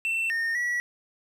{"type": "tone with pitch steps", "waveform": "triangle", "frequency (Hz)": [2687, 1832, 1937], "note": ["E7", "A#6", "B6"], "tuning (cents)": [33, -31, -34], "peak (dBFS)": -23, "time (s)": [0.05, 0.8], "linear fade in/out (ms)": 0, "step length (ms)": 250, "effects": []}